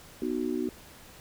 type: chord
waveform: sine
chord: B major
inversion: none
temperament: just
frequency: 246.9 / 308.7 / 370.4 Hz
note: B3 / D#4 / F#4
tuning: 0 / -14 / +2 cents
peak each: -32 dBFS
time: 0.22-0.69 s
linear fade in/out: 2 ms
effects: pink hiss -51 dBFS RMS until 1.2 s

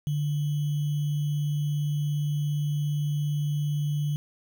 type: tone with sample-and-hold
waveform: sine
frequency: 147.1 Hz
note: D3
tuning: 3 cents sharp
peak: -24 dBFS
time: 0.07-4.16 s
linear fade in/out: 0 ms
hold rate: 3150 Hz
effects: none

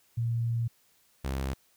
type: tone pair in turn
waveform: sine / sawtooth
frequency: 116.54 / 66.84 Hz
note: A#2 / C2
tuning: 0 / +38 cents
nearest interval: minor seventh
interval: 962 cents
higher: first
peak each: -26 dBFS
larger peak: neither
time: 0.17-0.68 / 1.24-1.54 s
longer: first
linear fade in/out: 10 ms
effects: white hiss -66 dBFS RMS until 1.76 s

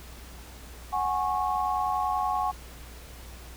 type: chord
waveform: sine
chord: F# suspended second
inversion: none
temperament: equal with one note detuned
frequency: 740 / 830.6 / 1096.6 Hz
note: F#5 / G#5 / C#6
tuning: 0 / 0 / -19 cents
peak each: -29 dBFS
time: 0.92-2.52 s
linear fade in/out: 20 ms
effects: added 60 Hz sine -44 dBFS peak until 3.56 s + pink hiss -48 dBFS RMS until 3.56 s

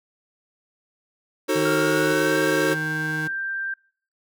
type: chord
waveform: square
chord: D# diminished seventh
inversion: none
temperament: just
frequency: 311.1 / 373.4 / 448 / 537.6 Hz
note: D#4 / F#4 / A4 / C5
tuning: 0 / +16 / +31 / +47 cents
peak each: -26 dBFS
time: 1.48-2.75 s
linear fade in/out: 20 ms
type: tone with tremolo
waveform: 25% pulse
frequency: 155.56 Hz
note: D#3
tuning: in tune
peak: -24 dBFS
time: 1.55-3.28 s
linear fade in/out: 10 ms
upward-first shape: square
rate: 0.87 Hz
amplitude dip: 30%
type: tone with pitch glide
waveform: sine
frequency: 1396.9 to 1577.1 Hz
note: F6 to G6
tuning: 0 to +10 cents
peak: -25 dBFS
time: 1.65-3.74 s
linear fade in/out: 5 ms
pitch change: +210 cents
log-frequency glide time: 1.78-2.37 s
effects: noise-tail reverb RT60 0.5 s tail -24 dB re dry

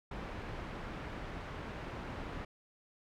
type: low-pass noise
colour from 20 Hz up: pink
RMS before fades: -43 dBFS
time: 0.11-2.45 s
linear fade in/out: 5 ms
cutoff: 2100 Hz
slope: 12 dB/octave
effects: none

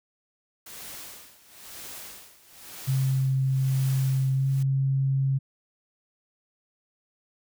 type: noise with tremolo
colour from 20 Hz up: white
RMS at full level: -40 dBFS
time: 0.66-4.63 s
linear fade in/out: 5 ms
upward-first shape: sine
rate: 1 Hz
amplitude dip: 85%
type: tone with pitch glide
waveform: sine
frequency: 133.1 to 135.27 Hz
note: C3 to C#3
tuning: +30 to -42 cents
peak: -21 dBFS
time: 2.87-5.39 s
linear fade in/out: 20 ms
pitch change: +28 cents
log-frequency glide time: 4.33-4.47 s
effects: none

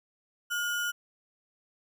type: tone with sample-and-hold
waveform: sine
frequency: 1427 Hz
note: F6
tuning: 37 cents sharp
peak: -28 dBFS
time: 0.5-0.92 s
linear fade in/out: 20 ms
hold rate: 4410 Hz
effects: none

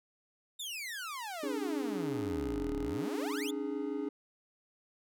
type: exponential two-way sweep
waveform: sawtooth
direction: down then up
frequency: 3729 to 32.7 to 3729 Hz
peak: -35 dBFS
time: 0.59-3.51 s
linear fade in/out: 10 ms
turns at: 2.77 s
type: chord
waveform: triangle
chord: C# suspended second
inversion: none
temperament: equal with one note detuned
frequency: 277.2 / 303.3 / 415.3 Hz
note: C#4 / D#4 / G#4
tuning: 0 / -44 / 0 cents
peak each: -36 dBFS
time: 1.43-4.09 s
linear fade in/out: 5 ms
effects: none

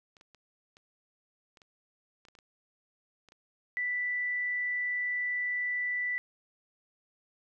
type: clicks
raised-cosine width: 0.2 ms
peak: -38 dBFS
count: 12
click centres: 0.168 / 0.211 / 0.347 / 0.769 / 1.572 / 1.618 / 2.252 / 2.285 / 2.352 / 2.388 / 3.287 / 3.321 s
type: tone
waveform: sine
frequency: 1975.5 Hz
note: B6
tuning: in tune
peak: -29 dBFS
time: 3.77-6.18 s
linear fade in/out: 0 ms
effects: none

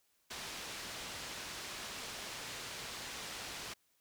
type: low-pass noise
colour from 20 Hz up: white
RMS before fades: -45 dBFS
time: 0.3-3.74 s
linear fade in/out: 10 ms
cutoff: 5400 Hz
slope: 12 dB/octave
effects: white hiss -75 dBFS RMS until 4 s

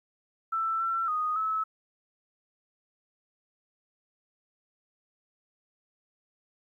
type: tone with pitch steps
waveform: sine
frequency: 1329 / 1346 / 1242 / 1298 Hz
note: E6 / E6 / D#6 / E6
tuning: +14 / +36 / -3 / -27 cents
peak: -26 dBFS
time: 0.52-1.64 s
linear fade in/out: 10 ms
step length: 280 ms
effects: 11-bit

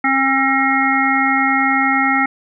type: harmonic tone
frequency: 269.1 Hz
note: C4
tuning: 49 cents sharp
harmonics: 1 / 3 / 5 / 7 / 8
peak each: -19 / -19 / -19 / -19 / -19 dBFS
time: 0.04-2.26 s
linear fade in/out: 5 ms
effects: none

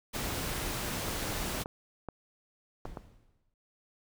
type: noise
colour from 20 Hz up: pink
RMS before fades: -35 dBFS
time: 0.13-1.64 s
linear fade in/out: 20 ms
type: clicks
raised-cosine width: 1 ms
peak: -24 dBFS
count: 6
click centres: 1.085 / 1.325 / 1.659 / 2.087 / 2.855 / 2.972 s
type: noise with exponential decay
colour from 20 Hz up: brown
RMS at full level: -41 dBFS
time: 2.85-3.54 s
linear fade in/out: 2 ms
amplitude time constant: 150 ms
effects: none

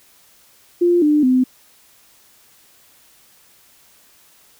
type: tone with pitch steps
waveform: sine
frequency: 349.2 / 298.8 / 255.6 Hz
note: F4 / D4 / C4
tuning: 0 / +30 / -40 cents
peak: -11 dBFS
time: 0.81-1.44 s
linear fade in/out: 10 ms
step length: 210 ms
effects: white hiss -52 dBFS RMS until 4.59 s

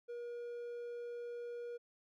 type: tone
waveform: triangle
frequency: 477.6 Hz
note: A#4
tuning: 42 cents sharp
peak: -40 dBFS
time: 0.08-1.78 s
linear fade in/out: 20 ms
effects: none

